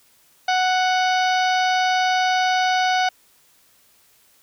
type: harmonic tone with a mistuned harmonic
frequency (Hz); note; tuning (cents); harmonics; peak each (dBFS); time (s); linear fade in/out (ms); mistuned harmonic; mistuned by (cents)
740; F#5; 0; 1 / 2 / 3 / 4 / 5 / 6 / 7 / 8; -18 / -24 / -28 / -30 / -32 / -34 / -35 / -36; 0.48-3.09; 5; 7; -82
effects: white hiss -57 dBFS RMS until 4.42 s

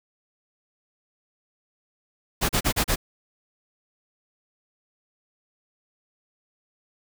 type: noise bursts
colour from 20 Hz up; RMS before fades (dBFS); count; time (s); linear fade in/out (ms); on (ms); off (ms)
pink; -22; 5; 2.41-2.96; 20; 82; 35
effects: none

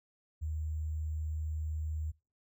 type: tone with sample-and-hold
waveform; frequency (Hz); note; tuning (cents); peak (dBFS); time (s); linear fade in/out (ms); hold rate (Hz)
sine; 77.78; D#2; 0; -33; 0.41-2.12; 20; 7350
effects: noise-tail reverb RT60 0.3 s tail -23 dB re dry

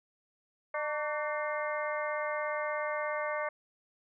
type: harmonic tone with a mistuned harmonic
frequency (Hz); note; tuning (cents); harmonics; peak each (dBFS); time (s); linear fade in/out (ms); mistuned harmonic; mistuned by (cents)
301.4; D4; +45; 2 / 3 / 4 / 5 / 6 / 7; -34 / -40 / -38 / -42 / -42 / -40; 0.74-3.49; 5; 4; -76
effects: none

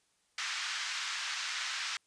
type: band-pass noise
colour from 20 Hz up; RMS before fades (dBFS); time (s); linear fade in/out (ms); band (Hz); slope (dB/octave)
pink; -37; 0.38-1.97; 2; 1300 to 6400; 24
effects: white hiss -73 dBFS RMS until 2.06 s + resampled to 22050 Hz

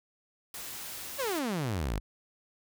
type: noise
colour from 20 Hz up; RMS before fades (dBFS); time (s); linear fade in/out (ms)
white; -41; 0.54-1.39; 2
type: exponential sweep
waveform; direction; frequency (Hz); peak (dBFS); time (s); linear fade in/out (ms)
sawtooth; down; 587.3 to 43.65; -26; 1.18-2; 20
effects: none

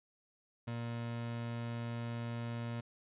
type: tone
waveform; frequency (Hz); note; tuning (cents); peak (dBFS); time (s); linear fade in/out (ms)
30% pulse; 117.5; A#2; +14; -35; 0.67-2.81; 10
effects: resampled to 8000 Hz

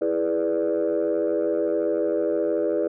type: chord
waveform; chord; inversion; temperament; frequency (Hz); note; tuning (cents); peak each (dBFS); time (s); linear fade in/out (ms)
sine; E dominant seventh; none; equal; 329.6 / 415.3 / 493.9 / 587.3; E4 / G#4 / B4 / D5; 0 / 0 / 0 / 0; -25; 0.01-2.88; 10
effects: tanh soft clip ceiling -15 dBFS

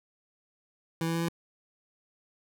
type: tone with pitch steps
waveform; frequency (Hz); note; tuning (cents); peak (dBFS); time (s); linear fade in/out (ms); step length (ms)
25% pulse; 164.3 / 165.63 / 166.98 / 168.33; E3 / E3 / E3 / E3; -5 / +9 / +23 / +37; -24; 1.01-1.286; 2; 69
effects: none

